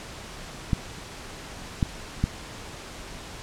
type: clicks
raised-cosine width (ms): 5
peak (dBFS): -9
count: 3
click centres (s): 0.732 / 1.828 / 2.24
effects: pink hiss -40 dBFS RMS until 3.42 s + low-pass 8000 Hz 12 dB/octave